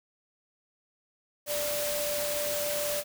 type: tone in noise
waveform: sine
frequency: 587.3 Hz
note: D5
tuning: in tune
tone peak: -31 dBFS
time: 1.46-3.04 s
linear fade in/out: 50 ms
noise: white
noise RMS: -33 dBFS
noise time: 1.46-3.04 s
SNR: -1 dB
effects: none